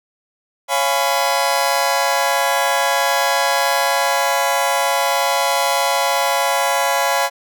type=chord; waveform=sawtooth; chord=C# dominant seventh; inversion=none; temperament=just; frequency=554.4 / 693 / 831.5 / 997.9 Hz; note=C#5 / E#5 / G#5 / B5; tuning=0 / -14 / +2 / +18 cents; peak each=-17 dBFS; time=0.68-7.3 s; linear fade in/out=50 ms; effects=none